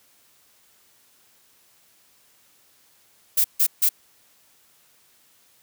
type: noise bursts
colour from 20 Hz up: violet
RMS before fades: -18 dBFS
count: 3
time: 3.37-3.892 s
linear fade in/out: 10 ms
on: 74 ms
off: 150 ms
effects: white hiss -59 dBFS RMS until 5.62 s + high-pass 60 Hz 12 dB/octave